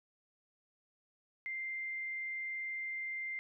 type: tone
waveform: sine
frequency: 2093 Hz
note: C7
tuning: in tune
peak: -37 dBFS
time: 1.46-3.39 s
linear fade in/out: 0 ms
effects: none